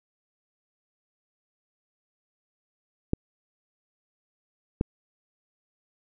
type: clicks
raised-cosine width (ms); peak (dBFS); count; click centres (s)
3; -10; 2; 3.134 / 4.811
effects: none